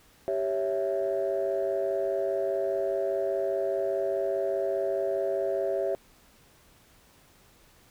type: chord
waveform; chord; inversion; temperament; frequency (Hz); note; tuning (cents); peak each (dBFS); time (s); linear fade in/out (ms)
sine; C# diminished; second; equal; 392 / 554.4 / 659.3; G4 / C#5 / E5; 0 / 0 / 0; -29; 0.28-5.95; 0
effects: tanh soft clip ceiling -19 dBFS + pink hiss -59 dBFS RMS until 7.9 s